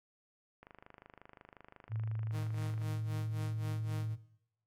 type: click train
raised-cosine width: 0.5 ms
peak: -37 dBFS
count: 57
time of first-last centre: 0.63-2.817 s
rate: 25.6 Hz
type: tone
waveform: sine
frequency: 110 Hz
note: A2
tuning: in tune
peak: -33 dBFS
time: 1.89-4.18 s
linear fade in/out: 50 ms
type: tone with tremolo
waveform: sawtooth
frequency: 155.56 Hz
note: D#3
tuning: in tune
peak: -36 dBFS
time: 2.31-4.16 s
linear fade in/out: 50 ms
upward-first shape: sine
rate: 3.8 Hz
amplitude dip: 85%
effects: noise-tail reverb RT60 0.8 s tail -18 dB re dry + MP3 96 kbps